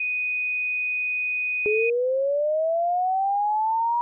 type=tone; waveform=sine; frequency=2489 Hz; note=D#7; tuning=in tune; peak=-23 dBFS; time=0-1.9 s; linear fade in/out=5 ms
type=linear sweep; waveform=sine; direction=up; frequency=415.3 to 960 Hz; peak=-20 dBFS; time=1.66-4.01 s; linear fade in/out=0 ms
effects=none